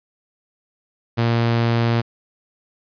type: tone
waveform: sawtooth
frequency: 116.7 Hz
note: A#2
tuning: 2 cents sharp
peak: -12 dBFS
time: 1.17-2.02 s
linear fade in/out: 20 ms
effects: resampled to 11025 Hz + 9-bit